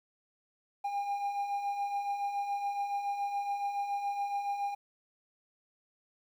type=beating tone pair; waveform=triangle; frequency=800 / 807.1 Hz; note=G5 / G#5; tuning=+35 / -50 cents; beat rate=7.1 Hz; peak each=-39 / -30 dBFS; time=0.84-4.75 s; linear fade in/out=10 ms; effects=11-bit